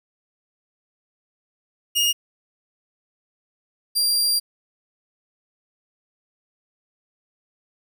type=tone pair in turn; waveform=sawtooth; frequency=2852 / 4756 Hz; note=F7 / D8; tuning=+36 / +21 cents; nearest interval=major sixth; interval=885 cents; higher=second; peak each=-14 / -15 dBFS; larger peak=first; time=1.95-2.13 / 3.95-4.4 s; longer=second; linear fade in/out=20 ms; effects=none